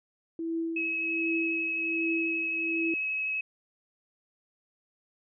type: tone with tremolo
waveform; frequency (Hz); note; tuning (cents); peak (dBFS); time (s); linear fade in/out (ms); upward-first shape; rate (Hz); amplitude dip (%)
sine; 329.6; E4; 0; -27; 0.39-2.94; 2; triangle; 1.3; 85
type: tone with vibrato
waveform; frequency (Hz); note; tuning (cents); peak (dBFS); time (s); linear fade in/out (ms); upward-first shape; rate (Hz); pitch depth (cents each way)
sine; 2566; E7; -47; -28; 0.76-3.41; 5; sine; 12; 9
effects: none